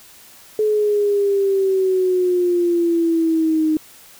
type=exponential sweep; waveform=sine; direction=down; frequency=430 to 309.5 Hz; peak=-14 dBFS; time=0.59-3.77 s; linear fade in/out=2 ms; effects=white hiss -45 dBFS RMS until 4.19 s